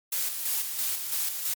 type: noise with tremolo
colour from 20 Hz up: blue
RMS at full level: -28 dBFS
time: 0.12-1.54 s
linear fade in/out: 5 ms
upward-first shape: square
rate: 3 Hz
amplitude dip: 45%
effects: MP3 96 kbps